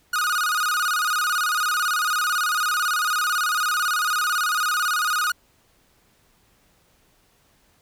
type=tone with vibrato; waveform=45% pulse; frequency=1342 Hz; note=E6; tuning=31 cents sharp; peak=-20 dBFS; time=0.13-5.32 s; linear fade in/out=5 ms; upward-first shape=square; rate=18 Hz; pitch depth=130 cents each way; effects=pink hiss -61 dBFS RMS until 7.81 s